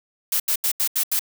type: noise bursts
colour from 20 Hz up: blue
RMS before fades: -21 dBFS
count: 6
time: 0.32-1.194 s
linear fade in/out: 5 ms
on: 79 ms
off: 80 ms
effects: none